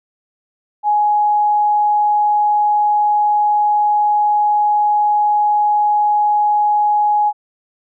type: tone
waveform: sine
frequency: 836 Hz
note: G#5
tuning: 11 cents sharp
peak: -11 dBFS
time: 0.83-7.33 s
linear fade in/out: 50 ms
effects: none